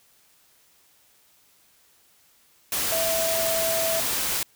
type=tone in noise; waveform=sine; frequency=657 Hz; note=E5; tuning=6 cents flat; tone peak=-25 dBFS; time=2.92-4 s; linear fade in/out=2 ms; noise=white; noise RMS=-26 dBFS; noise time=2.72-4.43 s; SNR=-2 dB; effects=white hiss -60 dBFS RMS until 4.55 s